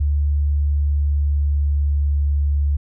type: tone with pitch glide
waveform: sine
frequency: 72.7 to 71.91 Hz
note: D2 to D2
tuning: -17 to -36 cents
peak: -15 dBFS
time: 0-2.77 s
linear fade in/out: 10 ms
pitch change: -19 cents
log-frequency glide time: 0.17-2.24 s
effects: none